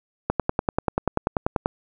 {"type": "click train", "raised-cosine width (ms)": 1, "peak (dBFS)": -6, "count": 15, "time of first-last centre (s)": [0.3, 1.659], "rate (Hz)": 10.3, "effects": []}